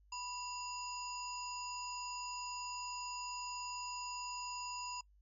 harmonic tone with a mistuned harmonic, 987.8 Hz, B5, in tune, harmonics 1 / 3 / 5 / 7, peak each -44 / -49 / -48 / -48 dBFS, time 0.12-5.01 s, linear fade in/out 5 ms, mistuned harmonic 3, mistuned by -130 cents, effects noise-tail reverb RT60 0.1 s tail -24 dB re dry + added 50 Hz sine -64 dBFS peak until 5.21 s

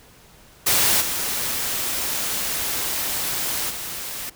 white noise with level steps, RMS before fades -18 / -25 / -31 dBFS, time 0.66-4.3 s, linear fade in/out 10 ms, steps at 1 / 3.69 s, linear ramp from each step 20 ms, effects pink hiss -50 dBFS RMS until 4.35 s

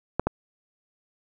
clicks, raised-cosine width 1 ms, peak -8 dBFS, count 2, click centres 0.196 / 0.27 s, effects none

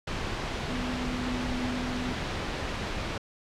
sine tone in noise, 249.4 Hz, B3, 17 cents sharp, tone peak -32 dBFS, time 0.69-2.13 s, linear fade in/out 5 ms, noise pink, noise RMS -32 dBFS, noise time 0.07-3.18 s, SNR -3 dB, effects low-pass 4000 Hz 12 dB/octave

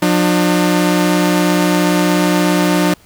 sawtooth tone pair together, 179.1 / 301.2 Hz, F3 / D4, +44 / +44 cents, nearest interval major sixth, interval 900 cents, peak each -10 dBFS, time 0.02-2.94 s, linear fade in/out 5 ms, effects pink hiss -48 dBFS RMS until 3.05 s

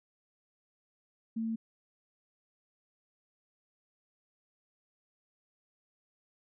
sine tone, 225.1 Hz, A3, 40 cents sharp, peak -31 dBFS, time 1.36-1.56 s, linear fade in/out 10 ms, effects none

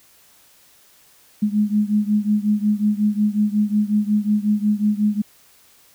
sine beating tone pair, 207.7 / 213.2 Hz, G#3 / G#3, 0 / +46 cents, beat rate 5.5 Hz, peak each -18 / -20 dBFS, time 1.42-5.22 s, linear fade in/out 10 ms, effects white hiss -53 dBFS RMS until 5.94 s

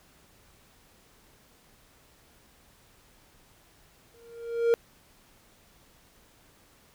triangle tone with exponential growth, 466.2 Hz, A#4, in tune, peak -15 dBFS, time 4.14-4.74 s, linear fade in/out 0 ms, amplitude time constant 130 ms, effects pink hiss -60 dBFS RMS until 6.94 s

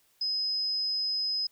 sine tone, 5060 Hz, D#8, 28 cents sharp, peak -27 dBFS, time 0.21-1.47 s, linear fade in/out 5 ms, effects white hiss -67 dBFS RMS until 1.51 s

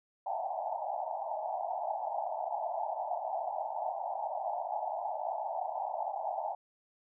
pink band-pass noise, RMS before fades -36 dBFS, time 0.26-6.55 s, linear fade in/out 5 ms, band 630 to 900 Hz, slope 96 dB/octave, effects none

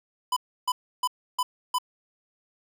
square tone bursts, 1000 Hz, B5, 21 cents sharp, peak -23 dBFS, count 5, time 0.32-1.785 s, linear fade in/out 5 ms, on 45 ms, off 310 ms, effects none

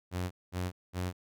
sawtooth tone bursts, 90.4 Hz, F#2, 40 cents flat, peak -28 dBFS, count 3, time 0.11-1.13 s, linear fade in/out 50 ms, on 200 ms, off 210 ms, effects none

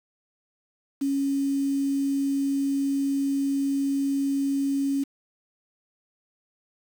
sine tone with quantisation, 276.5 Hz, C#4, 4 cents flat, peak -22 dBFS, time 1.01-5.04 s, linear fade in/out 10 ms, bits 7, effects none

